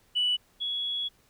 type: tone pair in turn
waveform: sine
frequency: 2960 / 3360 Hz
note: F#7 / G#7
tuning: 0 / +19 cents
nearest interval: major second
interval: 219 cents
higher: second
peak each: -22 / -28 dBFS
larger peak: first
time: 0.15-0.37 / 0.6-1.09 s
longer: second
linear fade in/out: 20 ms
effects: tanh soft clip ceiling -18 dBFS + pink hiss -64 dBFS RMS until 1.29 s